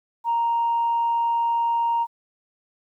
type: tone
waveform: sine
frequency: 932.3 Hz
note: A#5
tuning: in tune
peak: -18 dBFS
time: 0.24-2.07 s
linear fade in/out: 50 ms
effects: tanh soft clip ceiling -15 dBFS + 10-bit